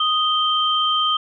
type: tone pair together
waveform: sine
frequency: 1244.5 / 3136 Hz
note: D#6 / G7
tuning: 0 / 0 cents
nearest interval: octave + major third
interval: 1600 cents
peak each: -19 / -19 dBFS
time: 0-1.17 s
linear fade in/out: 5 ms
effects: none